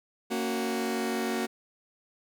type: chord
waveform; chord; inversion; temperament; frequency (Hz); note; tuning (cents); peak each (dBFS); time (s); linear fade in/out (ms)
sawtooth; F# major; first; just; 231.2 / 277.5 / 370; A#3 / C#4 / F#4; -14 / +2 / 0; -27 / -32 / -28; 0.3-1.47; 20
effects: none